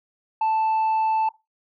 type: tone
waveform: sine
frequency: 880 Hz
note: A5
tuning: in tune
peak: -16 dBFS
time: 0.41-1.29 s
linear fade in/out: 5 ms
effects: noise-tail reverb RT60 0.2 s tail -19 dB re dry + tanh soft clip ceiling -18 dBFS